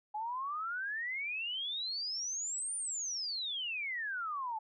sine exponential two-way sweep, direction up then down, 830.6 to 9310 to 850 Hz, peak -35 dBFS, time 0.14-4.59 s, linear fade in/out 10 ms, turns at 2.76 s, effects none

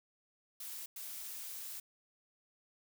blue noise bursts at uneven times, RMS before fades -45 dBFS, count 2, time 0.6-0.86 / 0.96-1.8 s, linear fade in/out 5 ms, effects none

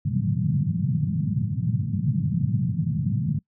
white band-pass noise, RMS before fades -24 dBFS, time 0.05-3.39 s, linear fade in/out 5 ms, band 100 to 190 Hz, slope 48 dB/octave, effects noise-tail reverb RT60 0.1 s tail -24 dB re dry

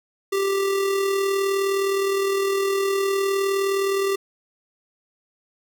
square tone with amplitude modulation, 392.4 Hz, G4, 2 cents sharp, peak -19 dBFS, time 0.32-4.16 s, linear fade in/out 10 ms, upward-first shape sine, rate 39.5 Hz, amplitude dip 35%, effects none

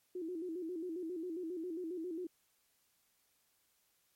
sine tone with vibrato, 342.8 Hz, F4, 32 cents flat, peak -38 dBFS, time 0.15-2.27 s, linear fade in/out 5 ms, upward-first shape square, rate 7.4 Hz, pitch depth 100 cents each way, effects white hiss -75 dBFS RMS until 4.15 s + MP3 64 kbps

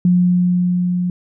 sine tone with level ramp, 178.7 Hz, F3, 40 cents sharp, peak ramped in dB -9 to -16 dBFS, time 0.05-1.1 s, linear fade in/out 2 ms, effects none

